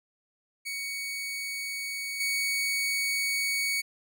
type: tone with level steps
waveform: sawtooth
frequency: 2236 Hz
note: C#7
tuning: 14 cents sharp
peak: -29 / -23 dBFS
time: 0.65-3.82 s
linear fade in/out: 20 ms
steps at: 2.2 s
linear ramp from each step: 5 ms
effects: none